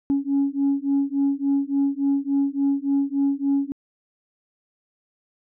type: beating tone pair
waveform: sine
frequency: 276.7 / 280.2 Hz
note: C#4 / C#4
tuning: -3 / +19 cents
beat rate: 3.5 Hz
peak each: -21 dBFS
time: 0.1-3.72 s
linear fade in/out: 0 ms
effects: tanh soft clip ceiling -14 dBFS